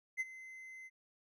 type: tone with ADSR envelope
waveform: triangle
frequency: 2058 Hz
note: C7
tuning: 29 cents flat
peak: -30 dBFS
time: 0.17-0.9 s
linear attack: 34 ms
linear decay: 32 ms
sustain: -17 dB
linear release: 36 ms
effects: none